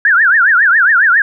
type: tone with vibrato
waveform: sine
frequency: 1593 Hz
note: G6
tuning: 27 cents sharp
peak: -6 dBFS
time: 0.05-1.22 s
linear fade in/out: 2 ms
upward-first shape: triangle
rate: 7.3 Hz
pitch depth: 290 cents each way
effects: none